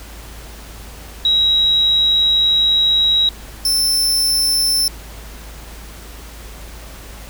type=tone pair in turn; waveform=sine / sawtooth; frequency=3848 / 5326 Hz; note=B7 / E8; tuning=-46 / +17 cents; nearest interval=tritone; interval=563 cents; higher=second; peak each=-11 dBFS; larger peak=neither; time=1.25-3.29 / 3.65-4.88 s; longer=first; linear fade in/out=2 ms; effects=added 54 Hz sine -34 dBFS peak until 7.29 s + pink hiss -38 dBFS RMS until 7.29 s